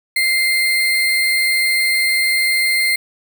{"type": "tone with sample-and-hold", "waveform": "sine", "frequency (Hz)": 2093, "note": "C7", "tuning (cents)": 0, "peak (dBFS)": -13, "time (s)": [0.16, 2.96], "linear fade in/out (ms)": 5, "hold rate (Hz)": 6300, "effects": []}